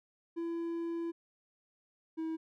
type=tone pair in turn; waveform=triangle; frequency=335.8 / 322 Hz; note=E4 / E4; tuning=+32 / -41 cents; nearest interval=minor second; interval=73 cents; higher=first; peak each=-32 / -32 dBFS; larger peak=neither; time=0.36-1.12 / 2.17-2.37 s; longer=first; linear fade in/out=20 ms; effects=none